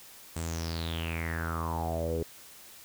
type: tone with low-pass filter sweep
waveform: sawtooth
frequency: 82.41 Hz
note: E2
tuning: in tune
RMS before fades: -33 dBFS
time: 0.36-2.23 s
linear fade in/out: 5 ms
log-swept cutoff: 8500 to 420 Hz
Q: 8.3
effects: white hiss -51 dBFS RMS until 2.84 s